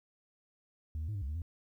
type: tone with pitch steps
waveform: sine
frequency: 77.9 / 79.1 / 106.4 / 98.8 / 67.1 / 76 / 84.4 Hz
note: D#2 / D#2 / G#2 / G2 / C2 / D#2 / E2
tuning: +3 / +29 / +42 / +14 / +44 / -40 / +41 cents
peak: -32 dBFS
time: 0.95-1.419 s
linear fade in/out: 0 ms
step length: 67 ms
effects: tanh soft clip ceiling -33 dBFS + 12-bit